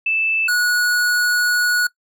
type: tone pair in turn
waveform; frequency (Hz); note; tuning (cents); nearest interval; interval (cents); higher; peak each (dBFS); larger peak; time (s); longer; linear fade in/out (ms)
sine / square; 2637 / 1460.9; E7 / F#6; 0 / -22; minor seventh; 1022; first; -16; neither; 0.06-0.48 / 0.48-1.87; second; 5
effects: noise-tail reverb RT60 0.1 s tail -20 dB re dry